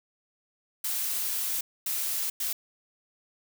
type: noise bursts at uneven times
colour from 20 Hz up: blue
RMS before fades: -30 dBFS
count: 3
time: 0.84-1.61 / 1.86-2.3 / 2.4-2.53 s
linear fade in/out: 5 ms
effects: none